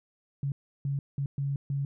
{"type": "tone bursts at uneven times", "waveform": "sine", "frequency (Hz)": 139.5, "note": "C#3", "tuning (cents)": 11, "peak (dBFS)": -27, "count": 5, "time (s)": [[0.43, 0.52], [0.85, 0.99], [1.18, 1.26], [1.38, 1.56], [1.7, 1.85]], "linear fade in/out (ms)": 2, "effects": []}